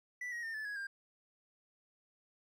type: tone with pitch steps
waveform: triangle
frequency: 1973 / 1891.5 / 1813.4 / 1738.6 / 1666.8 / 1598 Hz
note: B6 / A#6 / A#6 / A6 / G#6 / G6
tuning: -2 / +25 / -48 / -21 / +6 / +33 cents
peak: -37 dBFS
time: 0.21-0.87 s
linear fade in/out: 5 ms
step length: 110 ms
effects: none